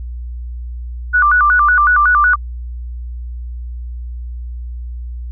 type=tone with vibrato; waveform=sine; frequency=1318.5 Hz; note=E6; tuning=in tune; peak=-8 dBFS; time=1.13-2.36 s; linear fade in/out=20 ms; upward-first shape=square; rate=5.4 Hz; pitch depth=190 cents each way; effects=added 60 Hz sine -23 dBFS peak until 5.31 s